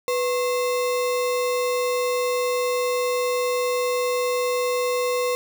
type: tone with sample-and-hold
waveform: sine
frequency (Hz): 495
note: B4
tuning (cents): +4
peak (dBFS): -20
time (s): 0.08-5.35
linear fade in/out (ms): 0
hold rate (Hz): 1575
effects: none